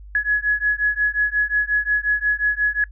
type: beating tone pair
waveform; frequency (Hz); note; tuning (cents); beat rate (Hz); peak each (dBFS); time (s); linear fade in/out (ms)
sine; 1684 / 1689.6; G#6 / G#6; +24 / +29; 5.6; -20; 0.15-2.84; 2
effects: noise-tail reverb RT60 0.1 s tail -24 dB re dry + added 50 Hz sine -37 dBFS peak until 2.91 s